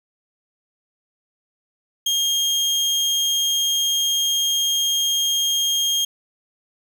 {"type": "tone", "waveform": "30% pulse", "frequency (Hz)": 3228, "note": "G#7", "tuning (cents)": -50, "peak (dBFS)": -15, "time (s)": [2.06, 6.05], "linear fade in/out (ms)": 5, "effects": []}